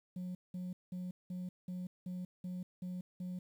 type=tone bursts; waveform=sine; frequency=181.2 Hz; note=F#3; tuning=36 cents flat; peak=-36 dBFS; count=9; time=0.16-3.39 s; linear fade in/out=5 ms; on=190 ms; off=190 ms; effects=tanh soft clip ceiling -38 dBFS + 11-bit